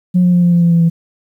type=tone with pitch steps; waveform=sine; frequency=180 / 178.04 / 176.09 / 174.17 / 172.27 / 170.39 / 168.53 / 166.69 Hz; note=F#3 / F3 / F3 / F3 / F3 / F3 / E3 / E3; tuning=-47 / +34 / +15 / -4 / -23 / -42 / +39 / +20 cents; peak=-6 dBFS; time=0.14-0.9 s; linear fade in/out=20 ms; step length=95 ms; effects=tanh soft clip ceiling -4 dBFS + 8-bit